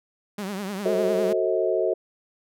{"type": "tone with vibrato", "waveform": "sawtooth", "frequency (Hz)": 197.5, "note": "G3", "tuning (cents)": 13, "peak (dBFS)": -25, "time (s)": [0.38, 1.33], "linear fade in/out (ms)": 5, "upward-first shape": "triangle", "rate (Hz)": 9.9, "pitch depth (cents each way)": 130}
{"type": "chord", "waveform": "sine", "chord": "F# diminished seventh", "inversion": "none", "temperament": "just", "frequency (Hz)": [370, 444, 532.8, 639.4], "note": ["F#4", "A4", "C5", "Eb5"], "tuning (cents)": [0, 16, 31, 47], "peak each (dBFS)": [-25, -26, -28, -25], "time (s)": [0.85, 1.94], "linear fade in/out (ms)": 10}
{"effects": []}